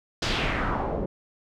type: noise with low-pass filter sweep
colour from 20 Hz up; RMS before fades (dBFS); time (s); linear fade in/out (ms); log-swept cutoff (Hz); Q
pink; -27; 0.22-1.06; 5; 5000 to 460; 2
effects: none